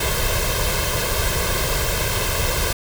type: noise with comb filter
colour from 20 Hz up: pink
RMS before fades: -21 dBFS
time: 0-2.73 s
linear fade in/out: 5 ms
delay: 1.9 ms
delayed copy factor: +0.75
effects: none